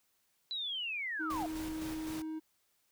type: linear sweep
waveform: sine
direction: down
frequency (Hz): 4004 to 659.3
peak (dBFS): -35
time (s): 0.51-1.46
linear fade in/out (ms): 0
type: tone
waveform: triangle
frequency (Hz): 315.4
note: D#4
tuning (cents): +24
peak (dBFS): -35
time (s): 1.19-2.4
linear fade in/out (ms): 20
type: noise with tremolo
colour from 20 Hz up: pink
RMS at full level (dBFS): -45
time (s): 1.3-2.22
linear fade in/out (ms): 2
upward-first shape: square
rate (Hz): 3.9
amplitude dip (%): 35
effects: white hiss -75 dBFS RMS until 2.91 s